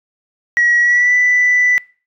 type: tone with pitch glide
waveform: sine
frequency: 1915 to 1982.5 Hz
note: A#6 to B6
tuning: +46 to +6 cents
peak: -8 dBFS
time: 0.57-1.78 s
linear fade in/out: 0 ms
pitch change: +60 cents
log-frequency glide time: 0.8-1.15 s
effects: noise-tail reverb RT60 0.4 s tail -24 dB re dry + tanh soft clip ceiling -6 dBFS